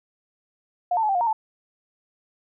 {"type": "tone with pitch steps", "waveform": "sine", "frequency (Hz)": [713, 897, 854, 781, 712, 932, 876], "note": ["F5", "A5", "G#5", "G5", "F5", "A#5", "A5"], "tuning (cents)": [36, 33, 48, -7, 33, -1, -8], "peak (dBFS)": -19, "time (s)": [0.91, 1.33], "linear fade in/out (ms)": 5, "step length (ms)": 60, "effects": []}